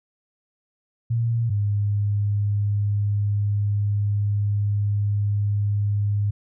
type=tone pair in turn; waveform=sine; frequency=115.9 / 102.57 Hz; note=A#2 / G#2; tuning=-10 / -21 cents; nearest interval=major second; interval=211 cents; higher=first; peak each=-19 dBFS; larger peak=neither; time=1.1-1.5 / 1.5-6.31 s; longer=second; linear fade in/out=10 ms; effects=none